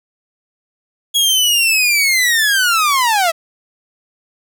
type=linear sweep; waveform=sawtooth; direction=down; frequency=3340 to 635 Hz; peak=-8 dBFS; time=1.14-3.32 s; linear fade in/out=20 ms; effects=none